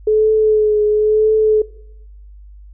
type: tone with vibrato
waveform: sine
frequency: 428.2 Hz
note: A4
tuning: 47 cents flat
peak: -10 dBFS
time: 0.07-1.62 s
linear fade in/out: 5 ms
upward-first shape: triangle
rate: 0.98 Hz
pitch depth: 32 cents each way
effects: noise-tail reverb RT60 0.8 s tail -19 dB re dry + added 50 Hz sine -36 dBFS peak until 2.73 s